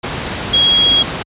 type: tone in noise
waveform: sine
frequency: 3295 Hz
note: G#7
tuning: 14 cents flat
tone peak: -8 dBFS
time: 0.53-1.03 s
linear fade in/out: 10 ms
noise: pink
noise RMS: -21 dBFS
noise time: 0.03-1.23 s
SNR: +10 dB
effects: high-pass 60 Hz 12 dB/octave + resampled to 8000 Hz